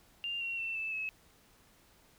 sine tone with pitch steps, 2794 / 2740 / 2686 / 2634 / 2583 Hz, F7 / F7 / E7 / E7 / E7, 0 / -34 / +32 / -2 / -36 cents, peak -34 dBFS, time 0.24-1.09 s, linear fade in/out 0 ms, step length 170 ms, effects pink hiss -64 dBFS RMS until 2.18 s

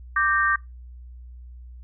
sine chord, G minor, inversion second, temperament equal with one note detuned, 1174.7 / 1568 / 1841.1 Hz, D6 / G6 / Bb6, 0 / 0 / -22 cents, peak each -22 / -22 / -24 dBFS, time 0.16-0.56 s, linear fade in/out 5 ms, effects noise-tail reverb RT60 0.2 s tail -23 dB re dry + added 61 Hz sine -39 dBFS peak until 1.83 s

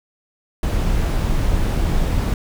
brown noise, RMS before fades -18 dBFS, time 0.63-2.34 s, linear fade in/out 2 ms, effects none

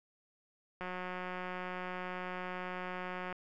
click train, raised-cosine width 0.5 ms, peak -26 dBFS, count 459, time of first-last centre 0.81-3.326 s, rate 182 Hz, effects none

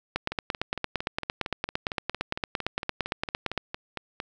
two click trains, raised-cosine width 0.3 ms, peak -16 / -10 dBFS, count 18 / 31, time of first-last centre 0.32-4.201 / 0.16-3.577 s, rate 4.38 / 8.78 Hz, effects none

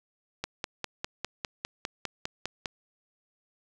click train, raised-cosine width 0.2 ms, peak -14 dBFS, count 12, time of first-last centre 0.44-2.658 s, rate 4.96 Hz, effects none

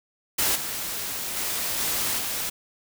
white noise with level steps, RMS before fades -23 / -31 / -28 / -26 / -29 dBFS, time 0.38-2.5 s, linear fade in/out 10 ms, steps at 0.55 / 1.36 / 1.78 / 2.18 s, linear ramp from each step 10 ms, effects none

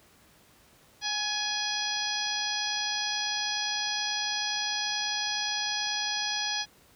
harmonic tone with a mistuned harmonic, 830.6 Hz, G#5, in tune, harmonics 1 / 2 / 3 / 4 / 5 / 6 / 7, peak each -37 / -36 / -39 / -34 / -37 / -34 / -37 dBFS, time 1.01-6.66 s, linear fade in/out 50 ms, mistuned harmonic 2, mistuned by +35 cents, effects pink hiss -59 dBFS RMS until 6.95 s + high-pass 60 Hz 12 dB/octave

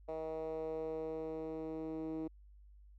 10% pulse tone with band-pass filter sweep, 159 Hz, D#3, 38 cents sharp, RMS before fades -41 dBFS, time 0.08-2.28 s, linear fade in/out 10 ms, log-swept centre 570 to 330 Hz, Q 3.6, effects added 50 Hz sine -56 dBFS peak until 2.98 s

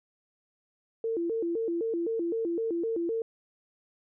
sine tone with vibrato, 392 Hz, G4, in tune, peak -27 dBFS, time 1.04-3.22 s, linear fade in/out 2 ms, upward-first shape square, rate 3.9 Hz, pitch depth 250 cents each way, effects none

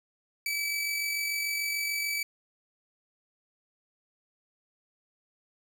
sawtooth tone with amplitude modulation, 2300 Hz, D7, 37 cents flat, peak -24 dBFS, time 0.46-2.23 s, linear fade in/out 2 ms, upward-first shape sine, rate 46.8 Hz, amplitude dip 35%, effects none

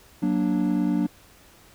triangle chord, Gb augmented, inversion none, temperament equal with one note detuned, 185 / 235.4 / 293.7 Hz, Gb3 / Bb3 / D4, 0 / +17 / 0 cents, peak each -23 / -24 / -22 dBFS, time 0.22-1.07 s, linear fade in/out 10 ms, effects pink hiss -53 dBFS RMS until 1.74 s

